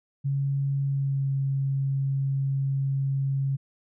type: tone with pitch glide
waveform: sine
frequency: 138.59 to 136.6 Hz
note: C#3 to C#3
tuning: 0 to -25 cents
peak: -23 dBFS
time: 0.24-3.57 s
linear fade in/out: 20 ms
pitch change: -25 cents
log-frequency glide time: 0.84-1.31 s
effects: none